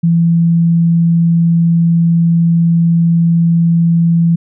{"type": "tone", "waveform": "sine", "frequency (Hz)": 167.9, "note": "E3", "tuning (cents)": 32, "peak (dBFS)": -7, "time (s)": [0.03, 4.36], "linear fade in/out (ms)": 10, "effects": []}